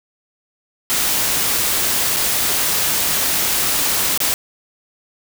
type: noise with dropouts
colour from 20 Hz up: white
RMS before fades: -18 dBFS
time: 0.9-4.34 s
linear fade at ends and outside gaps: 0 ms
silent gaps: 2.163-2.168 / 4.176-4.203 s
effects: none

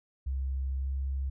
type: tone with pitch glide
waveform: sine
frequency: 66.6 to 67.41 Hz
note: C2 to C#2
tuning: +31 to -48 cents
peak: -29 dBFS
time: 0.26-1.3 s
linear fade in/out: 10 ms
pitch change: +21 cents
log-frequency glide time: 0.79-0.88 s
effects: none

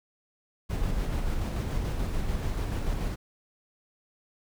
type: noise with tremolo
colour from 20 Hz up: brown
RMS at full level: -28 dBFS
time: 0.69-3.16 s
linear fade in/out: 20 ms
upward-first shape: square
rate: 6.9 Hz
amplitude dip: 25%
effects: none

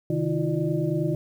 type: tone cluster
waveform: sine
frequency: 133.5 / 156.5 / 321.4 / 350.7 / 598 Hz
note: C3 / D#3 / E4 / F4 / D5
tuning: +35 / +10 / -44 / +7 / +31 cents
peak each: -30 / -26 / -29 / -29 / -32 dBFS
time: 0.1-1.15 s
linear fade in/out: 2 ms
effects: 9-bit

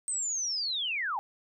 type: linear sweep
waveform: sine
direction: down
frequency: 8372 to 772 Hz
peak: -29 dBFS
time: 0.08-1.19 s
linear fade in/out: 0 ms
effects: none

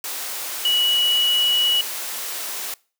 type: tone in noise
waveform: sine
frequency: 2929 Hz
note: F#7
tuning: 18 cents flat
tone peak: -16 dBFS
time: 0.65-1.81 s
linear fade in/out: 2 ms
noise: white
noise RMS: -29 dBFS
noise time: 0.04-2.74 s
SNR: +10 dB
effects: noise-tail reverb RT60 0.4 s tail -24 dB re dry + high-pass 400 Hz 12 dB/octave

